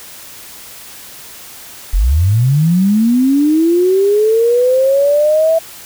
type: linear sweep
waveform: sine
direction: up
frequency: 38.54 to 659.3 Hz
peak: -8 dBFS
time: 1.93-5.59 s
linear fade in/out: 10 ms
effects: white hiss -34 dBFS RMS until 5.85 s